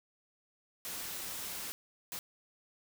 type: noise bursts at uneven times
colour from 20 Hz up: white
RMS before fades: -41 dBFS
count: 2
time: 0.85-1.72 / 2.12-2.19 s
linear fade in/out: 0 ms
effects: none